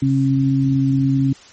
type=tone pair together; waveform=sine; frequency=135.12 / 271.1 Hz; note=C#3 / C#4; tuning=-44 / -38 cents; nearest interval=octave; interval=1206 cents; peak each=-16 dBFS; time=0.02-1.33 s; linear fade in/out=5 ms; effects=white hiss -44 dBFS RMS until 1.52 s + MP3 32 kbps